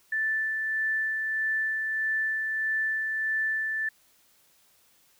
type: tone with tremolo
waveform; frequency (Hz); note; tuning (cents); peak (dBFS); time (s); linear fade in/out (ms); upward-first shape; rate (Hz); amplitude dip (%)
sine; 1760; A6; 0; -24; 0.12-3.89; 5; sine; 1.6; 30
effects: white hiss -63 dBFS RMS until 5.19 s